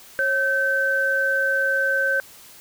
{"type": "tone pair together", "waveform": "sine", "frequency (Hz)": [545.2, 1542], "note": ["C#5", "G6"], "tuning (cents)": [-29, -29], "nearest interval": "octave + tritone", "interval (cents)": 1800, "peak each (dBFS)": [-25, -19], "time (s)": [0.19, 2.2], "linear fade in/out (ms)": 0, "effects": ["white hiss -46 dBFS RMS until 2.6 s"]}